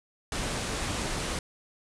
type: low-pass noise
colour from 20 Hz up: pink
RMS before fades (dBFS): -32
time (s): 0.32-1.39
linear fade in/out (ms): 2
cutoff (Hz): 10000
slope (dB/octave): 48
effects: none